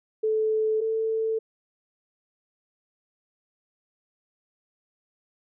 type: tone pair in turn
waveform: sine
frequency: 435.9 / 444 Hz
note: A4 / A4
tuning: -16 / +16 cents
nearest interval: unison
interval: 32 cents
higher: second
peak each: -21 / -23 dBFS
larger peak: first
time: 0.23-0.81 / 0.81-1.39 s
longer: neither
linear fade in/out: 10 ms
effects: none